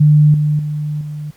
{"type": "tone with level steps", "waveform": "sine", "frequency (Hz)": 150, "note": "D3", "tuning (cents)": 37, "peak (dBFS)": [-5, -11, -17, -22], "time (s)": [0, 1.31], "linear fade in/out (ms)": 10, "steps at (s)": [0.34, 0.59, 1.01], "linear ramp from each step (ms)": 2, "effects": ["pink hiss -50 dBFS RMS until 1.36 s", "MP3 96 kbps"]}